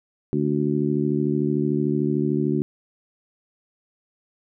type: harmonic tone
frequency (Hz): 73.42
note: D2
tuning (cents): 0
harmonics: 2 / 3 / 4 / 5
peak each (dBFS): -25 / -25 / -25 / -25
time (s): 0.33-2.62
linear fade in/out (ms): 0
effects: none